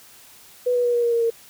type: tone with pitch steps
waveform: sine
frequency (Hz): 493.9 / 488.2 / 482.6 / 477.1 / 471.6 / 466.2 / 460.8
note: B4 / B4 / B4 / A#4 / A#4 / A#4 / A#4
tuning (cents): 0 / -20 / -40 / +40 / +20 / 0 / -20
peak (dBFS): -17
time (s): 0.66-1.304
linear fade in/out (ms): 10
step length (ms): 92
effects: white hiss -48 dBFS RMS until 1.49 s